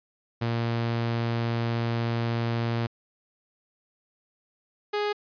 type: tone pair in turn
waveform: sawtooth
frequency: 116.54 / 415.3 Hz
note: A#2 / G#4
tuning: 0 / 0 cents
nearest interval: octave + minor seventh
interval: 2200 cents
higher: second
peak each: -21 dBFS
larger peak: neither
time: 0.41-2.87 / 4.93-5.13 s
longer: first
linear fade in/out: 10 ms
effects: resampled to 11025 Hz